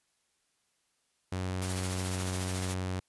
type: tone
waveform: sawtooth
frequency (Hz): 92.5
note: F#2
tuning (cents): 0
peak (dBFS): -28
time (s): 1.32-3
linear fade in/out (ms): 5
type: noise with tremolo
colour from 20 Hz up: white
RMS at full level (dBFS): -37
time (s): 1.62-2.74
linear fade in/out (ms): 0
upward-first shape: sine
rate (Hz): 14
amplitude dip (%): 45
effects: white hiss -75 dBFS RMS until 3.08 s + resampled to 24000 Hz